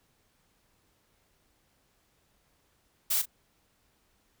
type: noise with echo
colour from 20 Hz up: blue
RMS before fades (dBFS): -27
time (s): 3.1-3.22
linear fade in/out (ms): 10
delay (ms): 38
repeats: 1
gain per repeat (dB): -13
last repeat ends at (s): 3.258
effects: pink hiss -70 dBFS RMS until 4.4 s